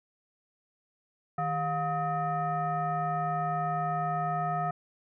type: tone with frequency modulation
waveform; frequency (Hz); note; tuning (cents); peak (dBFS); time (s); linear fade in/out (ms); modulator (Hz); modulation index
sine; 712; F5; +33; -27; 1.38-4.71; 5; 556; 1.1
effects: none